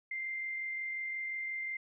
sine tone with amplitude modulation, 2093 Hz, C7, in tune, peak -34 dBFS, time 0.11-1.77 s, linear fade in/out 5 ms, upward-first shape sine, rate 45.6 Hz, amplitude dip 25%, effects none

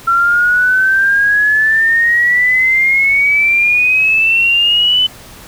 sine exponential sweep, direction up, 1356 to 3025 Hz, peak -8 dBFS, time 0.07-5.07 s, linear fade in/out 10 ms, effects pink hiss -36 dBFS RMS until 5.47 s

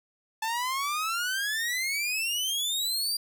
sawtooth exponential sweep, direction up, 874 to 4790 Hz, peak -24 dBFS, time 0.42-3.17 s, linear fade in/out 5 ms, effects none

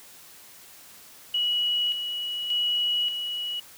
sine tone with tremolo, 2922 Hz, F#7, 22 cents flat, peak -22 dBFS, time 1.34-3.6 s, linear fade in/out 5 ms, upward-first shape square, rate 0.86 Hz, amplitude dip 50%, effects white hiss -49 dBFS RMS until 3.77 s + high-pass 60 Hz 12 dB/octave

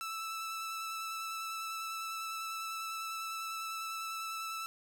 sawtooth tone with vibrato, 1318.5 Hz, E6, in tune, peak -34 dBFS, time 0.01-4.66 s, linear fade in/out 0 ms, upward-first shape square, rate 10 Hz, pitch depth 9 cents each way, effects none

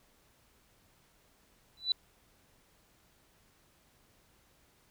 sine tone with exponential growth, 3976 Hz, B7, 11 cents sharp, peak -22 dBFS, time 1.77-1.92 s, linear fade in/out 2 ms, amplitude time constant 32 ms, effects pink hiss -67 dBFS RMS until 4.9 s

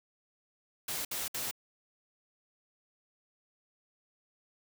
white noise bursts, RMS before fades -36 dBFS, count 3, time 0.88-1.512 s, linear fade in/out 5 ms, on 170 ms, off 61 ms, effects none

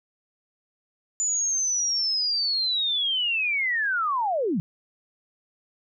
sine linear sweep, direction down, 7040 to 146.83 Hz, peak -22 dBFS, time 1.2-4.6 s, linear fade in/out 0 ms, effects none

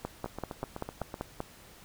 two click trains, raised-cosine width 1 ms, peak -23 / -19 dBFS, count 8 / 8, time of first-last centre 0.26-1.142 / 0.05-1.404 s, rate 7.94 / 5.17 Hz, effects pink hiss -54 dBFS RMS until 1.84 s

